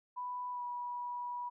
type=tone with pitch glide; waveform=sine; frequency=990 to 974.1 Hz; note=B5 to B5; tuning=+4 to -24 cents; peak=-37 dBFS; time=0.16-1.5 s; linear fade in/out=20 ms; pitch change=-28 cents; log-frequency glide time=0.51-0.63 s; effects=none